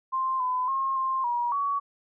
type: tone with pitch steps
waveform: sine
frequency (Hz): 1049 / 1009 / 1073 / 1056 / 958 / 1125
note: C6 / B5 / C6 / C6 / A#5 / C#6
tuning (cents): +4 / +37 / +43 / +16 / +47 / +25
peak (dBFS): -24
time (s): 0.12-1.8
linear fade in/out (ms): 20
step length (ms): 280
effects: none